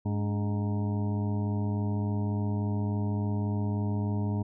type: harmonic tone with a mistuned harmonic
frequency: 103.5 Hz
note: G#2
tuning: 5 cents flat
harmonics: 1 / 2 / 3 / 4 / 6 / 7 / 8 / 9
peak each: -28 / -32 / -38 / -42 / -46 / -49 / -50 / -45 dBFS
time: 0.05-4.43 s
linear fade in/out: 10 ms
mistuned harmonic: 3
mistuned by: -100 cents
effects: none